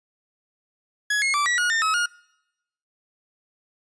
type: tone with pitch steps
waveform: 40% pulse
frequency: 1681 / 2163 / 1164 / 1935 / 1445 / 1812 / 1283 / 1430 Hz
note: G#6 / C#7 / D6 / B6 / F#6 / A#6 / E6 / F6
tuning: +20 / -43 / -16 / -36 / -41 / -50 / -47 / +41 cents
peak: -19 dBFS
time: 1.1-2.06 s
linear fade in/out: 5 ms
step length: 120 ms
effects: noise-tail reverb RT60 0.9 s tail -26 dB re dry + resampled to 22050 Hz